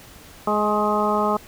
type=harmonic tone with a mistuned harmonic; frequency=209.6 Hz; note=G#3; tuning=16 cents sharp; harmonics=1 / 2 / 3 / 4 / 5 / 6; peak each=-25 / -25 / -25 / -25 / -25 / -25 dBFS; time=0.47-1.37 s; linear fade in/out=5 ms; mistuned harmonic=5; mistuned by=+21 cents; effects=pink hiss -45 dBFS RMS until 1.47 s